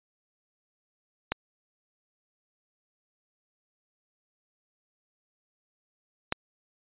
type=clicks; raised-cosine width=0.3 ms; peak=-10 dBFS; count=2; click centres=1.32 / 6.324 s; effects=resampled to 8000 Hz